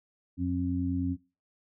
harmonic tone, 89.4 Hz, F2, 41 cents sharp, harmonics 1 / 2 / 3, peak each -32 / -35 / -29 dBFS, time 0.37-1.17 s, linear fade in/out 50 ms, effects noise-tail reverb RT60 0.3 s tail -21 dB re dry

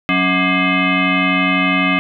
sine tone with frequency modulation, 1191 Hz, D6, 24 cents sharp, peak -12 dBFS, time 0.09-1.99 s, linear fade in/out 0 ms, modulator 458 Hz, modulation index 3.4, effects none

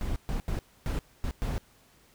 brown noise bursts at uneven times, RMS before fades -30 dBFS, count 6, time 0.01-0.16 / 0.29-0.4 / 0.48-0.59 / 0.86-0.99 / 1.24-1.31 / 1.42-1.58 s, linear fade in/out 0 ms, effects pink hiss -61 dBFS RMS until 2.14 s

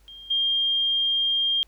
sine tone with level steps, 3208 Hz, G7, 39 cents sharp, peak -40 / -20 dBFS, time 0.08-1.63 s, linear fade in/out 0 ms, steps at 0.3 s, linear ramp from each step 10 ms, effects added 50 Hz sine -55 dBFS peak until 1.67 s + pink hiss -63 dBFS RMS until 1.67 s

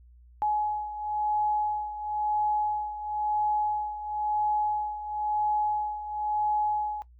sine beating tone pair, 843 / 843.98 Hz, G#5 / G#5, +26 / +28 cents, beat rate 0.98 Hz, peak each -27 / -32 dBFS, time 0.42-7.02 s, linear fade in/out 0 ms, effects noise-tail reverb RT60 0.1 s tail -17 dB re dry + added 60 Hz sine -51 dBFS peak until 7.19 s

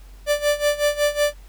45% pulse tone with tremolo, 587.3 Hz, D5, in tune, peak -15 dBFS, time 0.26-1.34 s, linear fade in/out 50 ms, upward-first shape sine, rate 5.4 Hz, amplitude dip 85%, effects added 46 Hz sine -40 dBFS peak until 1.48 s + pink hiss -54 dBFS RMS until 1.48 s

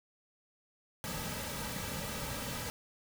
pink noise with comb filter, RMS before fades -39 dBFS, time 1.04-2.7 s, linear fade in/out 0 ms, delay 2.8 ms, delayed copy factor -0.65, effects none

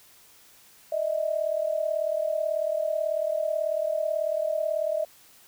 sine tone pair together, 607.8 / 646 Hz, D#5 / E5, -41 / -35 cents, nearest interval minor second, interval 106 cents, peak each -27 dBFS, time 0.92-5.05 s, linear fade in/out 5 ms, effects white hiss -55 dBFS RMS until 5.47 s

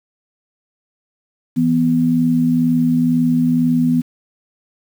sine tone pair together, 164.81 / 246.9 Hz, E3 / B3, 0 / 0 cents, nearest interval perfect fifth, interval 700 cents, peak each -18 / -13 dBFS, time 1.56-4.02 s, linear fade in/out 20 ms, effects 7-bit

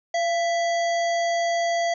harmonic tone with a mistuned harmonic, 661 Hz, E5, 5 cents sharp, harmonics 1 / 3 / 5 / 7 / 9 / 10, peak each -21 / -30 / -37 / -38 / -41 / -40 dBFS, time 0.14-1.94 s, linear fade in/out 5 ms, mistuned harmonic 1, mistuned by +58 cents, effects none

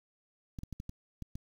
clicks, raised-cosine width 5 ms, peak -28 dBFS, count 7, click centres 0.588 / 0.634 / 0.727 / 0.801 / 0.894 / 1.223 / 1.355 s, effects 9-bit

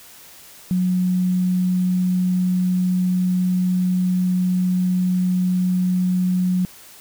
sine tone, 182.4 Hz, F#3, 24 cents flat, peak -16 dBFS, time 0.71-6.65 s, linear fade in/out 0 ms, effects white hiss -44 dBFS RMS until 7 s

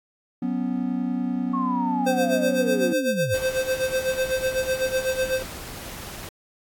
triangle chord, F# suspended fourth, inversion none, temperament equal, 185 / 246.9 / 277.2 Hz, F#3 / B3 / C#4, 0 / 0 / 0 cents, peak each -28 / -23 / -28 dBFS, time 0.42-2.93 s, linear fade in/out 5 ms
sine linear sweep, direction down, 1102 to 87.31 Hz, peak -25 dBFS, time 1.53-3.35 s, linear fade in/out 10 ms
square tone with tremolo, 520 Hz, C5, 11 cents flat, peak -20 dBFS, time 2.06-5.43 s, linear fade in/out 10 ms, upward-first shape sine, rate 8 Hz, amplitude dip 75%
pink noise, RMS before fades -37 dBFS, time 3.34-6.29 s, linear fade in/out 2 ms
effects AAC 64 kbps

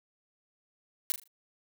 blue noise with echo, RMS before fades -28 dBFS, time 1.1-1.12 s, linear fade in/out 0 ms, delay 39 ms, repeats 4, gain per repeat -9 dB, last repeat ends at 1.276 s, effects none

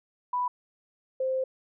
sine tone pair in turn, 989 / 522.6 Hz, B5 / C5, +2 / -2 cents, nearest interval major seventh, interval 1104 cents, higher first, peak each -25 / -25 dBFS, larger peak neither, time 0.33-0.48 / 1.2-1.44 s, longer second, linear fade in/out 5 ms, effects none

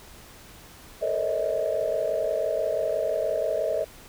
sine tone cluster, 438.6 / 469.3 / 534 / 594 / 640 Hz, A4 / A#4 / C5 / D5 / D#5, -6 / +12 / +35 / +20 / +49 cents, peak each -32 / -33 / -31 / -29 / -26 dBFS, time 1.01-3.85 s, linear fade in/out 20 ms, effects tanh soft clip ceiling -14 dBFS + pink hiss -48 dBFS RMS until 4.08 s

